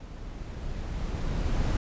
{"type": "noise with level ramp", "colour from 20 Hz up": "brown", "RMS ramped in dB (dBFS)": [-41, -25], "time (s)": [0, 1.77], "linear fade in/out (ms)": 5, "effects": ["resampled to 16000 Hz"]}